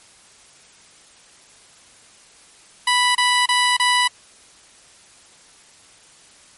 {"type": "tone bursts", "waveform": "15% pulse", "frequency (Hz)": 987, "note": "B5", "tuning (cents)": -1, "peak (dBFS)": -8, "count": 4, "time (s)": [2.87, 4.077], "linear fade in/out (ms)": 5, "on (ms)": 280, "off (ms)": 29, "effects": ["white hiss -49 dBFS RMS until 6.57 s", "MP3 48 kbps"]}